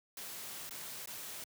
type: noise with dropouts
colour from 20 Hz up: white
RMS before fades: -45 dBFS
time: 0.17-1.44 s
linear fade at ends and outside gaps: 2 ms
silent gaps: 0.694-0.708 / 1.059-1.073 s
effects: high-pass 100 Hz 12 dB/octave